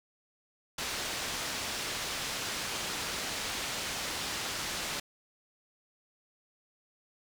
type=low-pass noise; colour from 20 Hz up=white; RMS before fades=-36 dBFS; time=0.78-5 s; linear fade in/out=5 ms; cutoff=5600 Hz; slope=12 dB/octave; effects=none